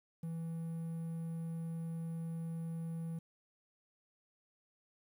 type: tone with quantisation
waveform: triangle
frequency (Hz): 164.81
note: E3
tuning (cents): 0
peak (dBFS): -36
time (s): 0.23-3.19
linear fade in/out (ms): 5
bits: 11
effects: none